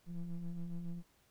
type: ring-modulated tone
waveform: triangle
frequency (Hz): 84.4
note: E2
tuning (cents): +41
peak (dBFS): -33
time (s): 0.06-1.03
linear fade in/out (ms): 50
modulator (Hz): 88
effects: pink hiss -71 dBFS RMS until 1.3 s